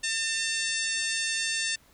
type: harmonic tone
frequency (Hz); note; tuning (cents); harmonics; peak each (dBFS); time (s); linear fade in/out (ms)
899; A5; +37; 2 / 3 / 4 / 5 / 6 / 7 / 8 / 9 / 10; -32 / -34 / -35 / -36 / -37 / -37 / -38 / -39 / -39; 0.03-1.76; 10
effects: pink hiss -60 dBFS RMS until 1.93 s